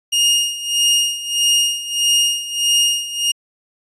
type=tone with tremolo; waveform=sawtooth; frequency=2847 Hz; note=F7; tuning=33 cents sharp; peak=-8 dBFS; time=0.12-3.32 s; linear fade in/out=10 ms; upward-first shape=sine; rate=1.6 Hz; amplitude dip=80%; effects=resampled to 24000 Hz